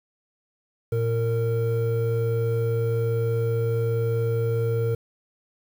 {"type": "tone pair together", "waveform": "triangle", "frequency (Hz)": [115.15, 460.6], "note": ["A#2", "A#4"], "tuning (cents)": [-21, -21], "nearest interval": "2 octaves", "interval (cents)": 2400, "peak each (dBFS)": [-21, -23], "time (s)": [0.92, 4.95], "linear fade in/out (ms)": 5, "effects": ["8-bit"]}